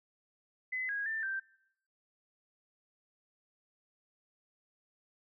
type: tone with pitch steps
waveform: sine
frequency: 2024 / 1646 / 1783 / 1566 Hz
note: B6 / G#6 / A6 / G6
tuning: +42 / -16 / +22 / -2 cents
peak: -33 dBFS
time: 0.72-1.4 s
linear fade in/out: 10 ms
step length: 170 ms
effects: noise-tail reverb RT60 0.7 s tail -21 dB re dry